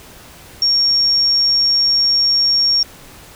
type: tone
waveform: sine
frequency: 5540 Hz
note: F8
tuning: 15 cents flat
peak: -11 dBFS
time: 0.62-2.83 s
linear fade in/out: 2 ms
effects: pink hiss -40 dBFS RMS until 3.35 s